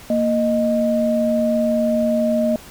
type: tone pair together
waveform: sine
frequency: 232.2 / 620 Hz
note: A#3 / D#5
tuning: -7 / -6 cents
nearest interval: octave + perfect fourth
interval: 1701 cents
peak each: -18 dBFS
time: 0.1-2.56 s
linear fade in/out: 2 ms
effects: pink hiss -41 dBFS RMS until 2.7 s